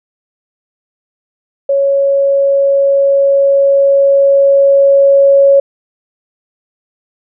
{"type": "tone with level ramp", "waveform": "sine", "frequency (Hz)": 554.4, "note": "C#5", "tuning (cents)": 0, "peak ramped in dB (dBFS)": [-8, -3], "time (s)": [1.69, 5.6], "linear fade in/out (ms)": 5, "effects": []}